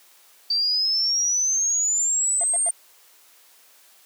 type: exponential sweep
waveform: sine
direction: up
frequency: 4621 to 8870 Hz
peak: -19 dBFS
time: 0.5-2.71 s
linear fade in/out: 5 ms
type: tone bursts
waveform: triangle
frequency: 688 Hz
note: F5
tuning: 26 cents flat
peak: -26 dBFS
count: 3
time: 2.41-2.689 s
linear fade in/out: 0 ms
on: 27 ms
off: 99 ms
effects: white hiss -54 dBFS RMS until 4.05 s + high-pass 400 Hz 12 dB/octave